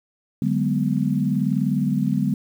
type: chord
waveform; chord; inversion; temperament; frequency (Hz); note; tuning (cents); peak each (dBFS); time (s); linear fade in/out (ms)
sine; G# half-diminished seventh; second; equal with one note detuned; 146.83 / 187.8 / 207.7 / 246.9; D3 / F#3 / G#3 / B3; 0 / +26 / 0 / 0; -24; 0.42-2.34; 2
effects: 8-bit